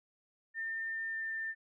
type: tone with pitch glide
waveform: sine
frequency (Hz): 1805 to 1792.5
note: A6 to A6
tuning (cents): +44 to +32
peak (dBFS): -35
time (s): 0.54-1.55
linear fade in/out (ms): 50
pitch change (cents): -12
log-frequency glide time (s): 0.89-1.33
effects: none